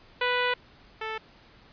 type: tone pair in turn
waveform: 10% pulse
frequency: 493.9 / 440 Hz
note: B4 / A4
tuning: 0 / 0 cents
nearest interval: major second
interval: 200 cents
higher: first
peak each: -15 / -23 dBFS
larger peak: first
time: 0.21-0.54 / 1.01-1.18 s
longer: first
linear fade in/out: 5 ms
effects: pink hiss -55 dBFS RMS until 1.72 s + resampled to 11025 Hz